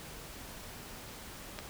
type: click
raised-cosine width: 0.2 ms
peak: -22 dBFS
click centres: 1.589 s
effects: pink hiss -47 dBFS RMS until 1.69 s